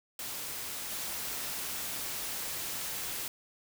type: noise with level steps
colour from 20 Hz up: white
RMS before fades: -39 / -37 dBFS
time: 0.19-3.28 s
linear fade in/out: 2 ms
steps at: 0.9 s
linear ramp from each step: 20 ms
effects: none